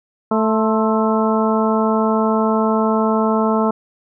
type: harmonic tone with a mistuned harmonic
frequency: 220 Hz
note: A3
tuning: in tune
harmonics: 1 / 2 / 3 / 4 / 5 / 6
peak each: -17 / -20 / -22 / -23 / -24 / -25 dBFS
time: 0.31-3.71 s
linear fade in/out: 5 ms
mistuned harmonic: 5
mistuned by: -53 cents
effects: none